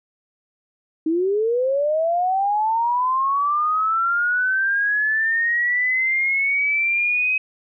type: linear sweep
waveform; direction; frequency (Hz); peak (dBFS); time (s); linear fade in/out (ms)
sine; up; 309.9 to 2538; -17; 1.06-7.38; 5
effects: none